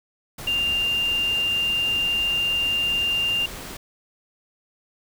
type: tone in noise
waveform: sine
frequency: 2794 Hz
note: F7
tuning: in tune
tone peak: -20 dBFS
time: 0.47-3.46 s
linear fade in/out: 5 ms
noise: pink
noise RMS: -36 dBFS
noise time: 0.38-3.77 s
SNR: +13 dB
effects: none